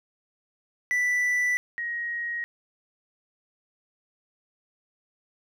triangle / sine tone pair in turn, 1975.5 / 1886.2 Hz, B6 / A#6, 0 / +20 cents, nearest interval minor second, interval 80 cents, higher first, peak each -20 / -28 dBFS, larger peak first, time 0.91-1.57 / 1.78-2.44 s, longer neither, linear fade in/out 0 ms, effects none

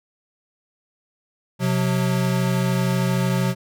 square tone pair together, 128.2 / 181.3 Hz, C3 / F#3, -35 / -35 cents, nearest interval tritone, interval 600 cents, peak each -22 dBFS, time 1.59-3.55 s, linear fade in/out 50 ms, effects none

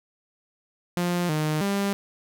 sawtooth tone with pitch steps, 175.9 / 153.8 / 199.3 Hz, F3 / D#3 / G3, +13 / -20 / +29 cents, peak -19 dBFS, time 0.97-1.93 s, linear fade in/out 0 ms, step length 320 ms, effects none

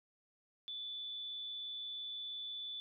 sine tone with amplitude modulation, 3483 Hz, A7, 18 cents flat, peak -40 dBFS, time 0.68-2.8 s, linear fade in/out 0 ms, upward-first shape sine, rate 216 Hz, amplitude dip 25%, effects none

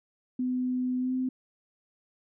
sine tone with pitch glide, 252.5 to 257.1 Hz, B3 to C4, +39 to -30 cents, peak -26 dBFS, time 0.39-1.29 s, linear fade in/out 5 ms, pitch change +31 cents, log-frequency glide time 0.99-1.13 s, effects none

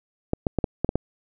clicks, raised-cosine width 2 ms, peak -8 dBFS, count 7, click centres 0.334 / 0.468 / 0.587 / 0.642 / 0.846 / 0.891 / 0.956 s, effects none

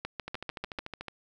two click trains, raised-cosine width 0.3 ms, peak -18 / -22 dBFS, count 6 / 12, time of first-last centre 0.05-0.787 / 0.28-1.083 s, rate 6.78 / 13.7 Hz, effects none

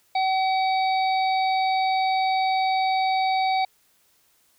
harmonic tone, 760 Hz, F#5, 46 cents sharp, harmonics 1 / 3 / 5 / 6, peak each -20 / -30 / -34 / -36 dBFS, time 0.15-3.65 s, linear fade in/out 5 ms, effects white hiss -63 dBFS RMS until 4.58 s

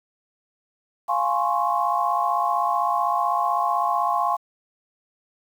sine chord, Db major seventh, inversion first, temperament equal with one note detuned, 698.5 / 830.6 / 1046.5 / 1102.3 Hz, F5 / Ab5 / C6 / Db6, 0 / 0 / 0 / -10 cents, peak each -25 dBFS, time 1.08-4.37 s, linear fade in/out 20 ms, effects 8-bit

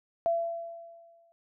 sine tone with exponential decay, 674 Hz, E5, 38 cents sharp, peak -22 dBFS, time 0.26-1.32 s, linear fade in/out 0 ms, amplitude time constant 230 ms, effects none

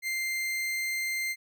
40% pulse tone, 2093 Hz, C7, in tune, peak -28 dBFS, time 0.02-1.36 s, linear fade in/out 50 ms, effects none

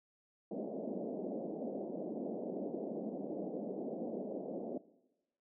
pink band-pass noise, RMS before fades -41 dBFS, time 0.51-4.78 s, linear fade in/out 5 ms, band 190 to 660 Hz, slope 48 dB/octave, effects noise-tail reverb RT60 1.0 s tail -19 dB re dry

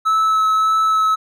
triangle tone with vibrato, 1300 Hz, E6, 24 cents flat, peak -11 dBFS, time 0.05-1.16 s, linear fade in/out 20 ms, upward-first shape sine, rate 1.7 Hz, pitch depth 10 cents each way, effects none

